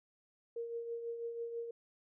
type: tone with tremolo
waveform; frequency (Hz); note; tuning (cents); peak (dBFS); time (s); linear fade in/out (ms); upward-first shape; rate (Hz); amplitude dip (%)
sine; 466.2; A#4; 0; -36; 0.56-1.71; 5; triangle; 6.1; 55
effects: none